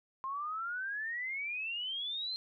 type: exponential sweep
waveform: sine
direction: up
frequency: 1051 to 4186 Hz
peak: -35 dBFS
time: 0.24-2.36 s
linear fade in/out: 0 ms
effects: none